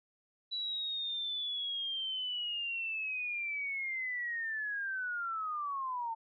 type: linear sweep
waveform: sine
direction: down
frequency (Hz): 3951 to 890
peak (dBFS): -34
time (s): 0.51-6.15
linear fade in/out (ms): 20
effects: none